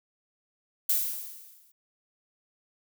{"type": "noise with exponential decay", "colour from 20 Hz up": "violet", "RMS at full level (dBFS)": -23, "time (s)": [0.89, 1.72], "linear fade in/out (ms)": 5, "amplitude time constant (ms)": 180, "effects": []}